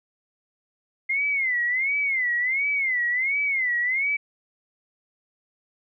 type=tone with vibrato; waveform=sine; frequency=2093 Hz; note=C7; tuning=in tune; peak=-21 dBFS; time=1.09-4.17 s; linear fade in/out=10 ms; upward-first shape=sine; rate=1.4 Hz; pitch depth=160 cents each way; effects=none